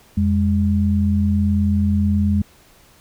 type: tone pair together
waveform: sine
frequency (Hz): 86.2 / 204.8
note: F2 / G#3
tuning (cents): -22 / -24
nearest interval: octave + minor third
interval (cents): 1498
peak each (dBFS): -17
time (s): 0.17-2.42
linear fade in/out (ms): 5
effects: pink hiss -51 dBFS RMS until 3 s